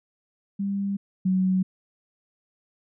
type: tone pair in turn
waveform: sine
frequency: 198.6 / 186.83 Hz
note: G3 / F#3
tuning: +23 / +17 cents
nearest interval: minor second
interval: 106 cents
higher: first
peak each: -24 / -19 dBFS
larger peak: second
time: 0.59-0.97 / 1.25-1.63 s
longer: neither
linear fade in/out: 10 ms
effects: none